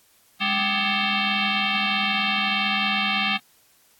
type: tone with frequency modulation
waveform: sine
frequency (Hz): 204.6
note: G#3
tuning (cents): -26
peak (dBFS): -20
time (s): 0.4-3.38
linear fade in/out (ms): 20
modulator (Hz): 489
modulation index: 6.9
effects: white hiss -59 dBFS RMS until 3.99 s + AAC 64 kbps